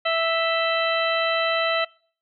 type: harmonic tone with a mistuned harmonic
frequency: 659.3 Hz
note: E5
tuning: in tune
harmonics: 1 / 2 / 3 / 4 / 5 / 6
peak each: -23 / -26 / -28 / -29 / -30 / -31 dBFS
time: 0.05-1.85 s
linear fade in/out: 10 ms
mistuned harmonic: 5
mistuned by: -99 cents
effects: noise-tail reverb RT60 0.5 s tail -26 dB re dry